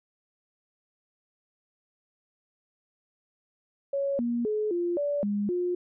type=tone with pitch steps; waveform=sine; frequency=556 / 237.7 / 426.3 / 347.9 / 578 / 204.6 / 356 Hz; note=C#5 / A#3 / G#4 / F4 / D5 / G#3 / F4; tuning=+5 / +34 / +45 / -7 / -28 / -26 / +33 cents; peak=-25 dBFS; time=3.93-5.75 s; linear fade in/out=5 ms; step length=260 ms; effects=none